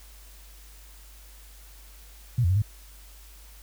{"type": "tone with pitch steps", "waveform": "sine", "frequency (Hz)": [121.7, 86.3, 94.6, 105.6], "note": ["B2", "F2", "F#2", "G#2"], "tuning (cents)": [-25, -20, 39, 29], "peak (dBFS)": -19, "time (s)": [2.38, 2.62], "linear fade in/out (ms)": 5, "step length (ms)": 60, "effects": ["added 50 Hz sine -47 dBFS peak until 3.62 s", "white hiss -53 dBFS RMS until 3.62 s"]}